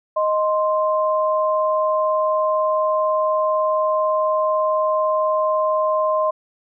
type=tone pair together; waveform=sine; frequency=622.9 / 1047 Hz; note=D#5 / C6; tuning=+2 / +1 cents; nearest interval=major sixth; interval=899 cents; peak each=-18 / -20 dBFS; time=0.16-6.31 s; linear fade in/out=10 ms; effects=none